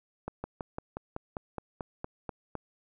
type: slowing click train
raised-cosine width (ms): 1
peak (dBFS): -21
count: 12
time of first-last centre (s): 0.28-2.553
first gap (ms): 160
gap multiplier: 1.05
effects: none